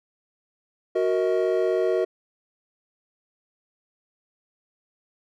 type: chord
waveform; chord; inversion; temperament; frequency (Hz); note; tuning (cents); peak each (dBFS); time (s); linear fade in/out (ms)
triangle; D# minor; first; equal with one note detuned; 370 / 466.2 / 635.7; F#4 / A#4 / D#5; 0 / 0 / +37; -21 / -23 / -24; 0.95-2.05; 10
effects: none